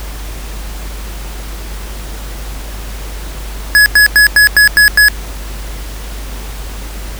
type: tone bursts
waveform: square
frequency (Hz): 1688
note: G#6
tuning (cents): +28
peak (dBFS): -4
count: 7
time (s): 3.75-5.084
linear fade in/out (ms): 0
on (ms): 110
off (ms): 94
effects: added 50 Hz sine -22 dBFS peak until 7.19 s + pink hiss -30 dBFS RMS until 7.19 s